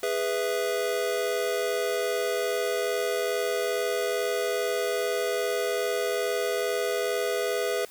square chord, E major, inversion first, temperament just, 412 / 494.4 / 659.3 Hz, G#4 / B4 / E5, -14 / +2 / 0 cents, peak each -30 / -30 / -32 dBFS, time 0.03-7.85 s, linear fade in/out 2 ms, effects white hiss -50 dBFS RMS until 7.9 s

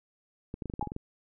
clicks, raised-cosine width 3 ms, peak -23 dBFS, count 10, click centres 0.541 / 0.622 / 0.657 / 0.699 / 0.738 / 0.794 / 0.827 / 0.873 / 0.919 / 0.964 s
sine tone with exponential decay, 835 Hz, G#5, 9 cents sharp, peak -26 dBFS, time 0.81-0.91 s, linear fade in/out 2 ms, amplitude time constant 21 ms
effects none

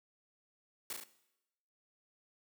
white noise with echo, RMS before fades -40 dBFS, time 0.9-0.93 s, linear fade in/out 2 ms, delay 36 ms, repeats 3, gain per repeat -3 dB, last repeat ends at 1.038 s, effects noise-tail reverb RT60 0.9 s tail -17 dB re dry + high-pass 200 Hz 12 dB/octave

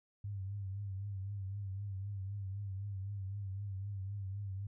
sine tone with vibrato, 98.6 Hz, G2, 11 cents sharp, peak -38 dBFS, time 0.24-4.67 s, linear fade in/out 5 ms, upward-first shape triangle, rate 3.9 Hz, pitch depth 79 cents each way, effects none

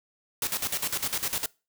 white noise with tremolo, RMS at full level -28 dBFS, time 0.42-1.46 s, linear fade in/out 2 ms, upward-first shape square, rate 9.9 Hz, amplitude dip 75%, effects noise-tail reverb RT60 0.3 s tail -24 dB re dry

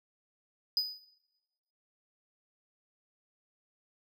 triangle tone with exponential decay, 4978 Hz, D#8, in tune, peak -22 dBFS, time 0.77-1.05 s, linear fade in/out 1 ms, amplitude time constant 59 ms, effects noise-tail reverb RT60 1.0 s tail -18 dB re dry

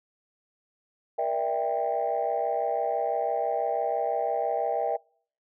sine chord, E half-diminished seventh, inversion second, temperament just, 474.7 / 593.3 / 659.3 / 791.1 Hz, Bb4 / D5 / E5 / G5, +31 / +18 / 0 / +16 cents, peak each -31 / -31 / -28 / -28 dBFS, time 1.18-4.97 s, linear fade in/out 10 ms, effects noise-tail reverb RT60 0.5 s tail -26 dB re dry + tanh soft clip ceiling -17 dBFS

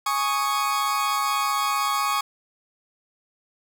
40% pulse chord, Ab suspended fourth, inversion none, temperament equal, 830.6 / 1108.7 / 1244.5 Hz, Ab5 / Db6 / Eb6, 0 / 0 / 0 cents, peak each -28 / -23 / -27 dBFS, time 0.06-2.21 s, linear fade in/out 5 ms, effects none

